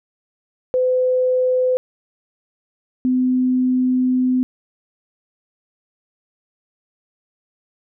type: tone pair in turn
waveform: sine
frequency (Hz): 508 / 254.3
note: B4 / C4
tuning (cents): +49 / -49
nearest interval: octave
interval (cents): 1198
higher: first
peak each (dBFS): -14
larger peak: neither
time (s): 0.74-1.77 / 3.05-4.43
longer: second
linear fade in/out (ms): 0
effects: none